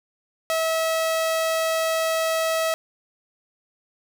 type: tone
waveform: sawtooth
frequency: 647 Hz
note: E5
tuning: 32 cents flat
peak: -17 dBFS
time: 0.5-2.74 s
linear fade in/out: 0 ms
effects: none